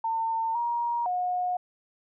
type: tone with pitch steps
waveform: sine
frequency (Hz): 903 / 946 / 723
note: A5 / A#5 / F#5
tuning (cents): +45 / +25 / -40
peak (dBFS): -25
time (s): 0.04-1.57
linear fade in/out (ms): 5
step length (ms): 510
effects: none